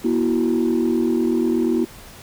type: chord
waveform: sine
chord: B suspended fourth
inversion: none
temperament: equal with one note detuned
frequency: 241.2 / 329.6 / 370 Hz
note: B3 / E4 / F#4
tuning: -41 / 0 / 0 cents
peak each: -19 / -19 / -21 dBFS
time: 0.04-1.85 s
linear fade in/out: 10 ms
effects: tanh soft clip ceiling -11 dBFS + pink hiss -42 dBFS RMS until 2.22 s